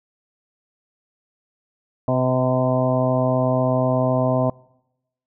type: harmonic tone with a mistuned harmonic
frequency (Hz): 128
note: C3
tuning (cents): -38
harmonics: 1 / 2 / 3 / 4 / 5 / 6 / 7 / 8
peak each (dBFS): -22 / -23 / -33 / -27 / -21 / -31 / -31 / -30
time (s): 2.08-4.5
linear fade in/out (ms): 2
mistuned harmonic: 7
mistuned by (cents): +21
effects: noise-tail reverb RT60 0.9 s tail -24 dB re dry